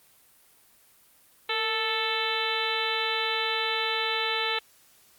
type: harmonic tone with a mistuned harmonic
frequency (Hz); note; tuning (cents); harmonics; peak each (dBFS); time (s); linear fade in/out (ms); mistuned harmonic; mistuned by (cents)
440; A4; 0; 1 / 2 / 3 / 4 / 5 / 6 / 7 / 8 / 9; -34 / -34 / -34 / -34 / -34 / -34 / -34 / -34 / -34; 1.49-4.59; 5; 1; +58
effects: white hiss -59 dBFS RMS until 5.18 s + Opus 32 kbps